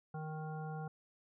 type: harmonic tone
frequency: 155.8 Hz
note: D#3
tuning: 3 cents sharp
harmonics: 1 / 3 / 5 / 7 / 9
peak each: -41 / -50 / -47 / -57 / -54 dBFS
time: 0.14-0.88 s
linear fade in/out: 5 ms
effects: none